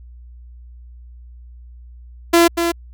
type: tone with echo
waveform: sawtooth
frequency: 339.4 Hz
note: F4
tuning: 49 cents flat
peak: -5 dBFS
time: 2.33-2.48 s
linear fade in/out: 10 ms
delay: 240 ms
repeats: 1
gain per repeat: -7 dB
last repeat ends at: 2.72 s
effects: added 60 Hz sine -37 dBFS peak until 2.93 s